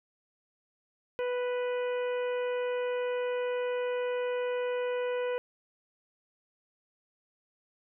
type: harmonic tone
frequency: 493.9 Hz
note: B4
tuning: in tune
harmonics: 1 / 2 / 3 / 4 / 5 / 6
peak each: -29 / -41 / -43 / -47 / -46 / -50 dBFS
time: 1.19-5.38 s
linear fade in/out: 0 ms
effects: none